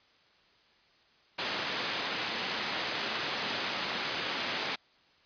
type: band-pass noise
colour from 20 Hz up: white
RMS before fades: -34 dBFS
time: 1.38-4.76 s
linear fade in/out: 10 ms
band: 170 to 4100 Hz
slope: 12 dB/octave
effects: white hiss -64 dBFS RMS until 5.25 s + resampled to 11025 Hz